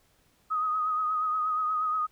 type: tone with vibrato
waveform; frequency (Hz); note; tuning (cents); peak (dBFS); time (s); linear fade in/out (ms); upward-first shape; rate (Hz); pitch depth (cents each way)
sine; 1254; D#6; +13; -25; 0.5-2.07; 20; triangle; 8.4; 43
effects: pink hiss -66 dBFS RMS until 2.11 s